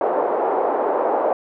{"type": "band-pass noise", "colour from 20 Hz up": "white", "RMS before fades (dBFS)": -20, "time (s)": [0.01, 1.33], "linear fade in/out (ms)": 2, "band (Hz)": [380, 810], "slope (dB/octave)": 24, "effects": []}